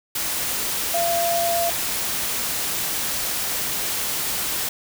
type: tone in noise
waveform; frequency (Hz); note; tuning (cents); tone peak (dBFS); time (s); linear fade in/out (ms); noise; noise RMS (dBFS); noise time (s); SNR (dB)
sine; 683; F5; -39; -20; 0.94-1.7; 5; white; -25; 0.15-4.69; +2
effects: none

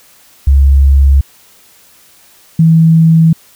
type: tone pair in turn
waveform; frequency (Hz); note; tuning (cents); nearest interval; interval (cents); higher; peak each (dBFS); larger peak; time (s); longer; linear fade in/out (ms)
sine; 68.8 / 162.65; C#2 / E3; -12 / -23; octave + minor third; 1489; second; -3; neither; 0.47-1.21 / 2.59-3.33; neither; 5
effects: white hiss -44 dBFS RMS until 3.55 s

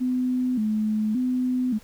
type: tone with vibrato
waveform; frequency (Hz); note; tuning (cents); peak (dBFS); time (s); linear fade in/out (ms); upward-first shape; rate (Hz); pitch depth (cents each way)
sine; 233.1; A#3; 0; -21; 0-1.79; 20; square; 0.87; 140
effects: pink hiss -53 dBFS RMS until 1.83 s

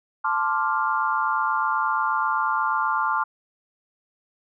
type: chord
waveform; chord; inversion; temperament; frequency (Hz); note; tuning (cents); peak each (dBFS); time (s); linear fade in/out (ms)
sine; D minor seventh; second; equal; 880 / 1046.5 / 1174.7 / 1396.9; A5 / C6 / D6 / F6; 0 / 0 / 0 / 0; -26; 0.24-3.24; 10
effects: none

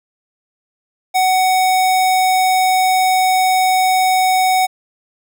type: tone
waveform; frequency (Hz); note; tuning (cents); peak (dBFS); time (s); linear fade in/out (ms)
square; 747; F#5; +16; -12; 1.14-4.67; 20
effects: none

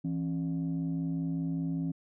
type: tone pair together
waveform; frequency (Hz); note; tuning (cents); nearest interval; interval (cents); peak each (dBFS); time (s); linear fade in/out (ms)
sine; 166.08 / 271.2; E3 / C#4; +13 / -38; minor sixth; 849; -30 / -32; 0.04-1.92; 10
effects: tanh soft clip ceiling -25 dBFS

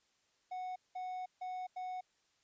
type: tone bursts at uneven times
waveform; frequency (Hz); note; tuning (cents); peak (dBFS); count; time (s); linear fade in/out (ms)
triangle; 737; F#5; -7; -37; 4; 0.51-0.76 / 0.95-1.26 / 1.41-1.67 / 1.76-2.01; 10
effects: white hiss -75 dBFS RMS until 2.43 s + resampled to 16000 Hz

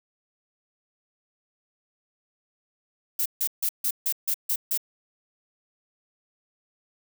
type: noise bursts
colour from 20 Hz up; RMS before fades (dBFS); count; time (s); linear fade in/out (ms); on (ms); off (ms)
violet; -25; 8; 3.19-4.776; 5; 67; 150
effects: none

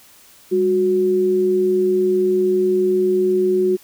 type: tone pair together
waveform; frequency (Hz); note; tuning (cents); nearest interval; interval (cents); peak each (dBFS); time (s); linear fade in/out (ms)
sine; 200 / 367.7; G3 / F#4; +35 / -11; major seventh; 1054; -24 / -14; 0.51-3.77; 20
effects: white hiss -48 dBFS RMS until 3.83 s

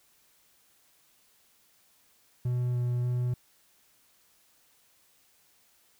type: tone with vibrato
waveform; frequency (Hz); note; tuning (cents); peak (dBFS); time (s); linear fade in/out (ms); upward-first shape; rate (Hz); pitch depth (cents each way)
triangle; 122.9; B2; -8; -24; 2.45-3.34; 5; square; 1.7; 8
effects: white hiss -65 dBFS RMS until 5.99 s

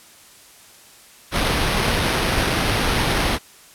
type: noise with sample-and-hold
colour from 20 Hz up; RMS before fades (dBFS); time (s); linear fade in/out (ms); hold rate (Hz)
pink; -20; 1.31-3.39; 50; 7350
effects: white hiss -47 dBFS RMS until 3.74 s + low-pass 12000 Hz 12 dB/octave

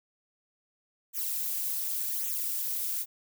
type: noise with flanger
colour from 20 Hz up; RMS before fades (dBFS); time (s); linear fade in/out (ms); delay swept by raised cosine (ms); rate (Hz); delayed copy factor
violet; -32; 1.13-3.06; 50; 0.2 to 4.3; 0.88; -0.95
effects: none

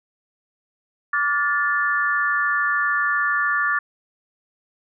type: tone cluster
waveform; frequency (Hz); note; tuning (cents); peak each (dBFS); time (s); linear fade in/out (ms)
sine; 1163 / 1420 / 1753; D6 / F6 / A6; -17 / +28 / -7; -23 / -24 / -21; 1.13-3.79; 5
effects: none

